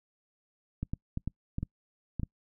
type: clicks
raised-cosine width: 5 ms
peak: -20 dBFS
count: 8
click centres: 0.83 / 0.935 / 1.174 / 1.276 / 1.584 / 1.63 / 2.197 / 2.233 s
effects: noise-tail reverb RT60 0.1 s tail -26 dB re dry